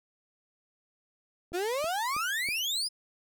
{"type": "click train", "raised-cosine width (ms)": 2, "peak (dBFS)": -31, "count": 4, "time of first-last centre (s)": [1.52, 2.488], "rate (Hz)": 3.1}
{"type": "exponential sweep", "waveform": "35% pulse", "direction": "up", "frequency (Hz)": [334.7, 5160], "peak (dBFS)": -27, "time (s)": [1.53, 2.89], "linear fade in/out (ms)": 20}
{"effects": []}